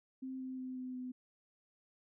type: tone with pitch steps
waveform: sine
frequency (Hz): 261.6 / 259.3 / 257.1 / 254.9 / 252.7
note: C4 / C4 / C4 / C4 / B3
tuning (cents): 0 / -15 / -30 / -45 / +40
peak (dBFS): -40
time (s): 0.22-1.12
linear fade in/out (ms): 10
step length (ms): 180
effects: none